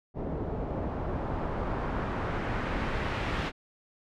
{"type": "noise with low-pass filter sweep", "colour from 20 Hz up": "pink", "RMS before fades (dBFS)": -32, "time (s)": [0.14, 3.52], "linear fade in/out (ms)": 50, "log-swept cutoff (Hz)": [540, 2700], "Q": 1, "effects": []}